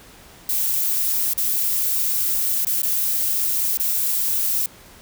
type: noise with dropouts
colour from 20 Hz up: violet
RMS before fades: -21 dBFS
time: 0.49-4.66 s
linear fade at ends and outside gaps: 2 ms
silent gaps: 1.335-1.377 / 2.649-2.668 / 2.819-2.831 / 3.773-3.798 s
effects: pink hiss -46 dBFS RMS until 5.01 s